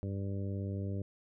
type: harmonic tone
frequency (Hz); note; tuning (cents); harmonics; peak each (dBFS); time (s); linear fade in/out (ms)
98.5; G2; +9; 1 / 2 / 3 / 4 / 5 / 6; -35 / -41 / -45 / -47 / -49 / -51; 0.03-1.02; 0
effects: none